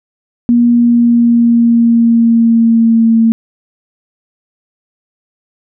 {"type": "tone with pitch glide", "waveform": "sine", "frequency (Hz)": [238.4, 226.5], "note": ["A#3", "A#3"], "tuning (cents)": [39, -50], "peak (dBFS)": -5, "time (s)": [0.49, 3.32], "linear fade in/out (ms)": 0, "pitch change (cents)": -89, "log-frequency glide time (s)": [0.7, 3.2], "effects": []}